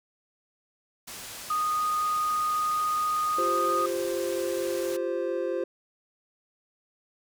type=low-pass noise; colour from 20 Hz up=white; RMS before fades=-41 dBFS; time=1.07-4.97 s; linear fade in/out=10 ms; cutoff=11000 Hz; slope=12 dB/octave
type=tone; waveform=sine; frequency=1237 Hz; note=D#6; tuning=10 cents flat; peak=-24 dBFS; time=1.5-3.86 s; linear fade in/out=5 ms
type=chord; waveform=triangle; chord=F suspended second; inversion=none; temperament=equal with one note detuned; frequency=347.6 / 392 / 523.3 Hz; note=F4 / G4 / C5; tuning=-8 / 0 / 0 cents; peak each=-29 / -31 / -28 dBFS; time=3.38-5.64 s; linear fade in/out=5 ms
effects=none